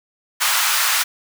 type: high-pass noise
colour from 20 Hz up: pink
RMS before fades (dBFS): -18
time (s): 0.4-1.04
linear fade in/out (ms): 20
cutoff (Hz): 1000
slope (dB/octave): 24
effects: none